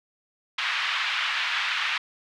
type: band-pass noise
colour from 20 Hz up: white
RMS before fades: -27 dBFS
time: 0.58-1.98 s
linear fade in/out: 5 ms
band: 1100 to 3300 Hz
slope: 24 dB/octave
effects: none